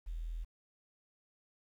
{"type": "tone with quantisation", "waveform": "sine", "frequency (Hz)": 41.2, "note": "E1", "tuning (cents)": 0, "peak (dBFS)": -37, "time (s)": [0.06, 0.45], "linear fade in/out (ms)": 20, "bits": 11, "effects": []}